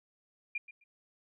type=tone with echo; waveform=sine; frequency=2402 Hz; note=D7; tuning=38 cents sharp; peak=-32 dBFS; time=0.55-0.58 s; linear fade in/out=5 ms; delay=130 ms; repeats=2; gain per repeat=-15 dB; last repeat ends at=0.84 s; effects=none